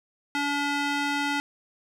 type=tone with band-pass filter; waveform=square; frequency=286.3 Hz; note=D4; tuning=44 cents flat; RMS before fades=-27 dBFS; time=0.35-1.4 s; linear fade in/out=0 ms; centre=2000 Hz; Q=0.68; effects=none